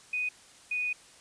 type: tone pair in turn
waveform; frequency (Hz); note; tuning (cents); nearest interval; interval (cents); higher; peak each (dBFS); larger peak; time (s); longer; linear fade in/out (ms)
sine; 2489 / 2478; D#7 / D#7; 0 / -8; unison; 8; first; -28 / -28; neither; 0.13-0.29 / 0.71-0.93; second; 5
effects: white hiss -55 dBFS RMS until 1.2 s + resampled to 22050 Hz